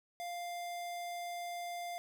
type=tone; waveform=square; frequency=698.5 Hz; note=F5; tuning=in tune; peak=-40 dBFS; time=0.2-1.98 s; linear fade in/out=0 ms; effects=none